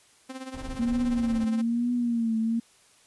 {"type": "tone with tremolo", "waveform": "sawtooth", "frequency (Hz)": 261.6, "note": "C4", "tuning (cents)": 0, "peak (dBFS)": -30, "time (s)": [0.29, 1.62], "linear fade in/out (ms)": 10, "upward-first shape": "sine", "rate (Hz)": 17, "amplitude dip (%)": 70}
{"type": "noise", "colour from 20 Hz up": "brown", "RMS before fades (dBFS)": -38, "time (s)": [0.54, 1.45], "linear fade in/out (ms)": 5}
{"type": "tone with vibrato", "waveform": "sine", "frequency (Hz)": 233.1, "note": "A#3", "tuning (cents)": 0, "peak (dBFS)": -23, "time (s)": [0.79, 2.6], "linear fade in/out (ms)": 10, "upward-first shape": "triangle", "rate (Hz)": 1.1, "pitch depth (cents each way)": 89}
{"effects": ["white hiss -59 dBFS RMS until 3.06 s", "resampled to 24000 Hz"]}